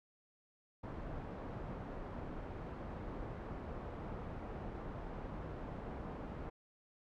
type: low-pass noise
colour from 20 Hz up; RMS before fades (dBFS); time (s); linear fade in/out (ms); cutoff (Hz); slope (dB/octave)
pink; -45; 0.83-6.5; 10; 1000; 12
effects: none